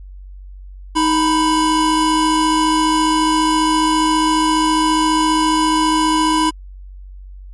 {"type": "tone pair together", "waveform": "square", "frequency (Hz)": [313, 993.7], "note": ["D#4", "B5"], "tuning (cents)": [10, 10], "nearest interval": "octave + minor sixth", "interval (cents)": 2000, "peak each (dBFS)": -16, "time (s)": [0.95, 6.51], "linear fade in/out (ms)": 20, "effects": ["added 47 Hz sine -32 dBFS peak until 7.53 s", "MP3 48 kbps"]}